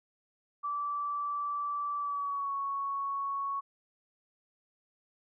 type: tone with pitch glide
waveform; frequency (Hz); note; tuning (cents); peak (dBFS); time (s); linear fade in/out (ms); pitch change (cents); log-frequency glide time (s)
sine; 1161 to 1109.9; D6 to C#6; -20 to +2; -31; 0.63-3.61; 20; -78; 1.98-2.53
effects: none